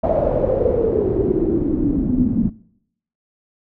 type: noise with low-pass filter sweep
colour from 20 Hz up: pink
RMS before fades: -18 dBFS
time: 0.03-2.5 s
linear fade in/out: 10 ms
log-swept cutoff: 650 to 220 Hz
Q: 9
effects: noise-tail reverb RT60 0.7 s tail -21 dB re dry